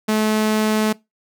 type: tone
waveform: sawtooth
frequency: 215.8 Hz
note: A3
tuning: 33 cents flat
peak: -12 dBFS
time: 0.08-0.93 s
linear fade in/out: 10 ms
effects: noise-tail reverb RT60 0.2 s tail -22 dB re dry